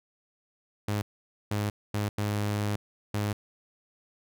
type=tone bursts at uneven times; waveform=sawtooth; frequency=103.83 Hz; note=G#2; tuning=in tune; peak=-23 dBFS; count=5; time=0.88-1.02 / 1.51-1.7 / 1.94-2.09 / 2.18-2.76 / 3.14-3.33 s; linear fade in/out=5 ms; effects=none